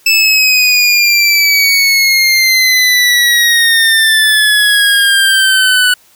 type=exponential sweep; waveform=25% pulse; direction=down; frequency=2637 to 1480 Hz; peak=-3 dBFS; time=0.06-5.94 s; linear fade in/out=5 ms; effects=white hiss -47 dBFS RMS until 6.15 s